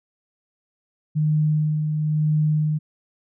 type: tone with tremolo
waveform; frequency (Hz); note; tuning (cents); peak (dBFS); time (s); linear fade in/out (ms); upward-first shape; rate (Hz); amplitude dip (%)
sine; 153; D#3; -29; -16; 1.15-2.79; 20; sine; 1; 40
effects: none